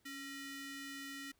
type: ring-modulated tone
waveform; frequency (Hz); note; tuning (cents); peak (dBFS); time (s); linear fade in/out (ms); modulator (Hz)
sawtooth; 1086; C#6; -36; -38; 0.05-1.32; 10; 808
effects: pink hiss -75 dBFS RMS until 1.39 s